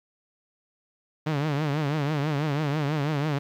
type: tone with vibrato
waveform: sawtooth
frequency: 147.9 Hz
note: D3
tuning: 13 cents sharp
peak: -20 dBFS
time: 1.26-3.39 s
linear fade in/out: 10 ms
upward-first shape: triangle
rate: 6.1 Hz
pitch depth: 140 cents each way
effects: low-pass 4000 Hz 12 dB/octave + 10-bit